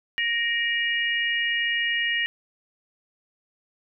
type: tone cluster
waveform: sine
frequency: 1867 / 2339 / 2869 Hz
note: A#6 / D7 / F7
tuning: +2 / -8 / +46 cents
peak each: -24 / -31 / -27 dBFS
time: 0.18-2.26 s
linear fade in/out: 0 ms
effects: none